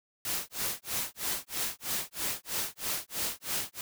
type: noise with tremolo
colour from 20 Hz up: white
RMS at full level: -31 dBFS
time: 0.25-3.81 s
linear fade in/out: 2 ms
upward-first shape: sine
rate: 3.1 Hz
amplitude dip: 100%
effects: none